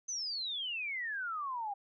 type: exponential sweep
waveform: sine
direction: down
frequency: 6272 to 784 Hz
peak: -35 dBFS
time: 0.08-1.74 s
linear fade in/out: 10 ms
effects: none